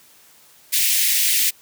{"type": "high-pass noise", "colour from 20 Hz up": "white", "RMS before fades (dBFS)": -18, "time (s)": [0.72, 1.51], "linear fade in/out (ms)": 20, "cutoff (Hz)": 1900, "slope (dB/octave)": 48, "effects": ["white hiss -51 dBFS RMS until 1.61 s", "high-pass 80 Hz 12 dB/octave"]}